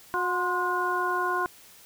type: harmonic tone with a mistuned harmonic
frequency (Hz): 362.1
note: F#4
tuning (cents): -37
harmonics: 1 / 2 / 3 / 4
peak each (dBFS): -31 / -33 / -27 / -30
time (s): 0.14-1.46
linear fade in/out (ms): 0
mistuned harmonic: 3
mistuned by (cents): -60
effects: white hiss -52 dBFS RMS until 1.85 s